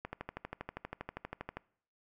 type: click train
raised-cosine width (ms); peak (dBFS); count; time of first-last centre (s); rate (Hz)
0.5; -24; 20; 0.05-1.57; 12.5
effects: noise-tail reverb RT60 0.6 s tail -23 dB re dry